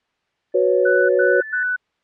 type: tone with exponential growth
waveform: sine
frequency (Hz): 1749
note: A6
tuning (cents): -11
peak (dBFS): -24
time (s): 0.52-1.63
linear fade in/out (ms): 2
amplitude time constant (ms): 240
type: chord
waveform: sine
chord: F# suspended fourth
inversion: none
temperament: just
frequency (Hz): 370 / 493.3 / 555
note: F#4 / B4 / C#5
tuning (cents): 0 / -2 / +2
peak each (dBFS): -18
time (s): 0.54-1.41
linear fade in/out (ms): 10
type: tone bursts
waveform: sine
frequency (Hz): 1490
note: F#6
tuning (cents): +12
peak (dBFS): -18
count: 3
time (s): 0.85-1.764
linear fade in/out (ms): 10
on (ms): 240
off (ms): 97
effects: white hiss -69 dBFS RMS until 2.03 s + low-pass 3000 Hz 12 dB/octave